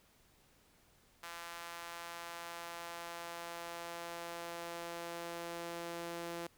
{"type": "tone with high-pass filter sweep", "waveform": "sawtooth", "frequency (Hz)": 170.3, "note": "F3", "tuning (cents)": -43, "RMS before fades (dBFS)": -45, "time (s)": [1.23, 6.47], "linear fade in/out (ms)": 5, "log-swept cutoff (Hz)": [1100, 370], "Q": 1.1, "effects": ["pink hiss -68 dBFS RMS until 6.57 s"]}